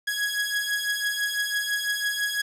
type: beating tone pair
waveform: sawtooth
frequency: 1661.2 / 1667.2 Hz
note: G#6 / G#6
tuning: 0 / +6 cents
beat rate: 6 Hz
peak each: -26 / -23 dBFS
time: 0.07-2.42 s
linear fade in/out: 10 ms
effects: resampled to 32000 Hz + 8-bit